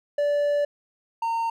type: tone pair in turn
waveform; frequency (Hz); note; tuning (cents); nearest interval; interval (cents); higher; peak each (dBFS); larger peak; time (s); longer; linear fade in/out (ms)
triangle; 581 / 916.3; D5 / A#5; -19 / -30; minor sixth; 789; second; -18 / -21; first; 0.18-0.65 / 1.22-1.5; first; 5
effects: none